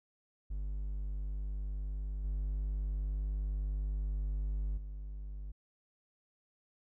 triangle tone with level steps, 49.91 Hz, G1, 32 cents sharp, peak -33 / -30 / -38 dBFS, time 0.5-5.52 s, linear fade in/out 10 ms, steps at 2.24 / 4.77 s, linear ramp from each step 5 ms, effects none

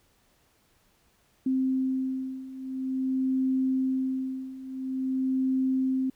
sine beating tone pair, 261.6 / 262.08 Hz, C4 / C4, 0 / +3 cents, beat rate 0.48 Hz, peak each -30 / -27 dBFS, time 1.46-6.1 s, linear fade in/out 5 ms, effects pink hiss -66 dBFS RMS until 6.15 s

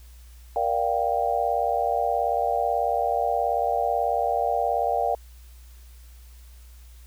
sine chord, G minor seventh, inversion first, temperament just, 470.4 / 588 / 705.6 / 784 Hz, Bb4 / D5 / F5 / G5, +16 / +2 / +18 / 0 cents, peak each -29 / -28 / -25 / -26 dBFS, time 0.56-5.15 s, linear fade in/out 2 ms, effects added 60 Hz sine -44 dBFS peak until 7.06 s + white hiss -57 dBFS RMS until 7.06 s

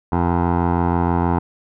15% pulse tone with low-pass filter, 86.4 Hz, F2, 18 cents flat, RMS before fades -18 dBFS, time 0.12-1.39 s, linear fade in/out 5 ms, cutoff 1000 Hz, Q 2.7, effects none

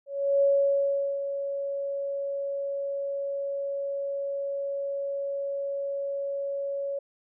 sine tone with ADSR envelope, 558 Hz, C#5, 11 cents sharp, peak -18 dBFS, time 0.06-6.99 s, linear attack 360 ms, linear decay 770 ms, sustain -10 dB, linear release 6 ms, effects none

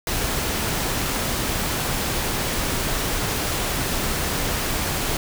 pink noise, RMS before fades -24 dBFS, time 0.07-5.17 s, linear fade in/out 2 ms, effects none

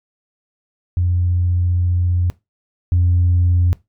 sine tone pair in turn, 88.5 / 88.12 Hz, F2 / F2, +23 / +16 cents, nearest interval unison, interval 7 cents, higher first, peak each -13 / -10 dBFS, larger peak second, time 0.97-2.3 / 2.92-3.73 s, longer first, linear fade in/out 0 ms, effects noise-tail reverb RT60 0.2 s tail -20 dB re dry + tanh soft clip ceiling -8 dBFS

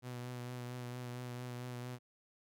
sawtooth tone with vibrato, 123.47 Hz, B2, in tune, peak -38 dBFS, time 0.02-1.99 s, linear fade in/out 50 ms, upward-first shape triangle, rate 4.4 Hz, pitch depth 28 cents each way, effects none

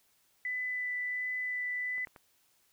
sine tone with vibrato, 1994 Hz, B6, 16 cents sharp, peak -32 dBFS, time 0.45-2.05 s, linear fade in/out 2 ms, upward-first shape sine, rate 1.4 Hz, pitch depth 8 cents each way
clicks, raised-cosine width 0.5 ms, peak -39 / -35 / -35 dBFS, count 3, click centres 1.981 / 2.072 / 2.162 s
effects white hiss -70 dBFS RMS until 2.72 s

